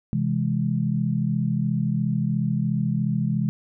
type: chord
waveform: sine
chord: C augmented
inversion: none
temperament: equal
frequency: 130.81 / 164.81 / 207.7 Hz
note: C3 / E3 / G#3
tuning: 0 / 0 / 0 cents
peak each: -25 dBFS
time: 0.13-3.49 s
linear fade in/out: 0 ms
effects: none